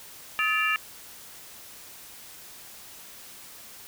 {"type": "tone cluster", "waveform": "sine", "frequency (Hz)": [1270, 1743, 2358, 2774], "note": ["D#6", "A6", "D7", "F7"], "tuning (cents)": [35, -17, 6, -12], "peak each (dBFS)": -28, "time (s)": [0.39, 0.76], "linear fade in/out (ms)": 0, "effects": ["white hiss -46 dBFS RMS until 3.87 s"]}